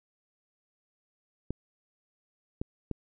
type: clicks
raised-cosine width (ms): 3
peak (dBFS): -19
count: 3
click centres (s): 1.506 / 2.615 / 2.913
effects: none